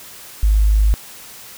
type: tone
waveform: sine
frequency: 52.2 Hz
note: G#1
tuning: 10 cents sharp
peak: -10 dBFS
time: 0.43-0.94 s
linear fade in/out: 0 ms
effects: white hiss -38 dBFS RMS until 1.57 s